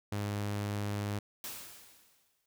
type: tone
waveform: sawtooth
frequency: 102.7 Hz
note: G#2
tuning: 19 cents flat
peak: -29 dBFS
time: 0.12-1.19 s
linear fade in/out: 5 ms
type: noise with exponential decay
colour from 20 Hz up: white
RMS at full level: -40 dBFS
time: 1.44-2.46 s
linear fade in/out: 2 ms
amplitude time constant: 220 ms
effects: none